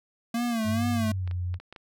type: tone with vibrato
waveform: square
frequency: 228.8 Hz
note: A#3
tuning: 32 cents flat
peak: -26 dBFS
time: 0.34-1.12 s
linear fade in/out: 5 ms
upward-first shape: sine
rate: 2.3 Hz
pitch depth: 93 cents each way
type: tone with pitch glide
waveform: sine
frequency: 99.6 to 89.25 Hz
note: G2 to F2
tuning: +28 to +38 cents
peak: -27 dBFS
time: 0.64-1.59 s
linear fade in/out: 50 ms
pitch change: -190 cents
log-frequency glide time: 1.06-1.29 s
type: clicks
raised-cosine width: 0.3 ms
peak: -28 dBFS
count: 6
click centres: 1.276 / 1.312 / 1.542 / 1.6 / 1.726 / 1.762 s
effects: none